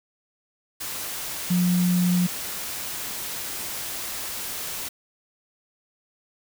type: tone in noise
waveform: sine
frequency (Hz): 178.6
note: F3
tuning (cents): +39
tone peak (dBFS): -18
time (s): 1.5-2.27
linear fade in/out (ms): 10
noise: white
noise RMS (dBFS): -32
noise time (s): 0.8-4.89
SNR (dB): +11
effects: none